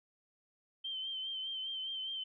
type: tone with vibrato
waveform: sine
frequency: 3115 Hz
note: G7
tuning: 12 cents flat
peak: -37 dBFS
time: 0.84-2.24 s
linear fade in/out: 10 ms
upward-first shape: sine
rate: 4.9 Hz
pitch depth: 37 cents each way
effects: none